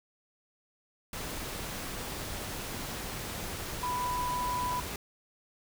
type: tone in noise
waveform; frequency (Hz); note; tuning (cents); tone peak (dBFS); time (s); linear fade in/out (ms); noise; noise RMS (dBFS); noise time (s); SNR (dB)
sine; 990; B5; +4; -30; 3.83-4.8; 2; pink; -38; 1.13-4.96; +5
effects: none